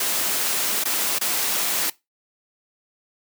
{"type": "noise with dropouts", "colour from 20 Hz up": "white", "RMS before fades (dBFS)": -23, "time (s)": [0, 1.9], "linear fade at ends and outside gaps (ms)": 5, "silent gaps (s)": [[0.839, 0.853], [1.187, 1.211]], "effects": ["noise-tail reverb RT60 0.2 s tail -20 dB re dry", "high-pass 200 Hz 12 dB/octave"]}